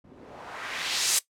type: noise with low-pass filter sweep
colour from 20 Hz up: blue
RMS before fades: -31 dBFS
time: 0.04-1.19 s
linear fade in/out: 5 ms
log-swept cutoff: 220 to 9000 Hz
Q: 1.2
effects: noise-tail reverb RT60 0.1 s tail -17 dB re dry